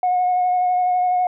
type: tone with vibrato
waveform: sine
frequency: 726 Hz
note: F#5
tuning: 33 cents flat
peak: -14 dBFS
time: 0.03-1.27 s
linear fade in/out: 2 ms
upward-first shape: sine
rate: 12 Hz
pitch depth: 16 cents each way
effects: tanh soft clip ceiling -12 dBFS